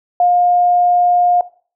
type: tone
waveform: sine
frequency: 710 Hz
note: F5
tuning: 28 cents sharp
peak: -9 dBFS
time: 0.2-1.41 s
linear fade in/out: 2 ms
effects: noise-tail reverb RT60 0.4 s tail -17 dB re dry